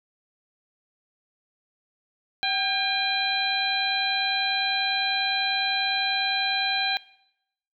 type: harmonic tone with a mistuned harmonic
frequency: 803 Hz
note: G5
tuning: 41 cents sharp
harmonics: 1 / 2 / 3 / 4 / 5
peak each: -29 / -30 / -29 / -31 / -27 dBFS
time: 2.43-6.97 s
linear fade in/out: 0 ms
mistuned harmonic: 1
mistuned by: -67 cents
effects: noise-tail reverb RT60 0.8 s tail -20 dB re dry